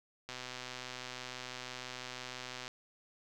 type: click train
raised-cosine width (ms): 0.2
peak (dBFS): -25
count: 302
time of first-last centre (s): 0.29-2.679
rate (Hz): 126
effects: none

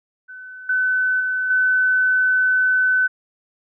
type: tone with level steps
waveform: sine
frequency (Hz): 1511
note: F#6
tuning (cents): +36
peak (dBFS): -34 / -16 / -19 / -14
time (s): 0.28-3.08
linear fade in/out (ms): 20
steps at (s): 0.69 / 1.2 / 1.5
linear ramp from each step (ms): 5
effects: none

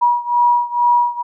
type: beating tone pair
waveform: sine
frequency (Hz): 962 / 964.2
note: B5 / B5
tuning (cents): -46 / -42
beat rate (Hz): 2.2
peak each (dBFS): -14 / -16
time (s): 0.01-1.23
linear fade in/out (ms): 20
effects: none

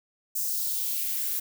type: noise with high-pass filter sweep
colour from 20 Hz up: violet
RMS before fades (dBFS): -29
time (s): 0.35-1.4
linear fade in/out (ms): 10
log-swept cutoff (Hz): 6500 to 1300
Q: 1.7
effects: none

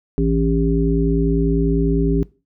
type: harmonic tone with a mistuned harmonic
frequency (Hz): 55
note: A1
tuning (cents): 0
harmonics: 1 / 3 / 5 / 7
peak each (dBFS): -19 / -20 / -20 / -22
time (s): 0.18-2.23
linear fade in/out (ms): 0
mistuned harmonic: 7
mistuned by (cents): +67
effects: noise-tail reverb RT60 0.3 s tail -20 dB re dry

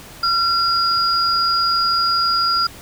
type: tone pair together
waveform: sine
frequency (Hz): 1366 / 4868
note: F6 / D#8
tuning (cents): -39 / -39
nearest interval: octave + minor seventh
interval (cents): 2200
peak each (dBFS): -17 / -18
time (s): 0.23-2.67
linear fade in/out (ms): 5
effects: pink hiss -39 dBFS RMS until 2.81 s

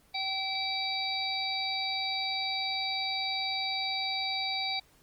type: harmonic tone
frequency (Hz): 770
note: G5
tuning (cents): -31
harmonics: 1 / 3 / 5 / 6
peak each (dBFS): -36 / -36 / -34 / -35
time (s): 0.14-4.8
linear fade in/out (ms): 10
effects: pink hiss -63 dBFS RMS until 5.02 s + Opus 24 kbps

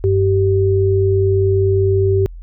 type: tone pair together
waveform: sine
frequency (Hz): 96.9 / 387.6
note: G2 / G4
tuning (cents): -20 / -20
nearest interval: 2 octaves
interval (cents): 2400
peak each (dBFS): -14 / -14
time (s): 0.04-2.26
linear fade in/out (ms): 0
effects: added 42 Hz sine -30 dBFS peak until 2.42 s

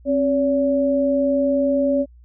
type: tone pair together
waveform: sine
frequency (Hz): 267.6 / 568.7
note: C4 / C#5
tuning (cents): +39 / +44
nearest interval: octave + minor second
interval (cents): 1305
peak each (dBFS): -19 / -18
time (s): 0.05-2.06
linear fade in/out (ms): 50
effects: added 60 Hz sine -44 dBFS peak until 2.24 s

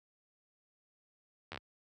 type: slowing click train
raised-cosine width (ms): 0.3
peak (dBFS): -25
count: 5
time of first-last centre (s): 1.52-1.575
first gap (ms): 12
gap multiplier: 1.09
effects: high-pass 60 Hz 12 dB/octave

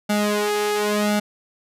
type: tone with flanger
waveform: sawtooth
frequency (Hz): 208.4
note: G#3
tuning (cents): +6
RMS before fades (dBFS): -21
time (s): 0.09-1.2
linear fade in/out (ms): 10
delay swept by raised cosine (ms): 1.4 to 2.5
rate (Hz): 0.93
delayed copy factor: +0.9
effects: resampled to 32000 Hz

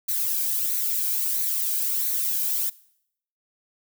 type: noise with flanger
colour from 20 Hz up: violet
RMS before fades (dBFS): -25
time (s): 0.08-2.7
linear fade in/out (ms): 10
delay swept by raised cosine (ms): 0.48 to 1.3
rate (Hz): 1.5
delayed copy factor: +0.55
effects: noise-tail reverb RT60 0.7 s tail -21 dB re dry

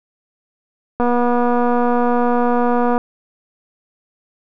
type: click train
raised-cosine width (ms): 1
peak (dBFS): -5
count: 480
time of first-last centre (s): 1-2.979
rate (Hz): 242
effects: none

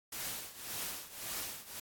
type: noise with tremolo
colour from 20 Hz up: white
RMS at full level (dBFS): -38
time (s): 0.12-1.8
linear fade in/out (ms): 5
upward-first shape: triangle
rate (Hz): 1.8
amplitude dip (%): 85
effects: AAC 64 kbps

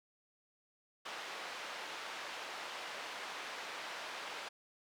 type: band-pass noise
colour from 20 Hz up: pink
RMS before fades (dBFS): -45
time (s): 1.05-4.49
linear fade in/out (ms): 10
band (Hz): 710 to 4000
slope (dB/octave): 12
effects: none

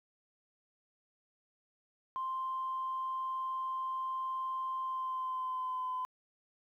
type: tone with pitch glide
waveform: sine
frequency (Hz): 1046.5 to 1017.3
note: C6 to C6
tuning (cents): 0 to -49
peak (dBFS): -33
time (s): 2.16-6.05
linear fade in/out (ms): 0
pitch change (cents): -49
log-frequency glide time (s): 4.82-5.94
effects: tanh soft clip ceiling -29 dBFS + 12-bit

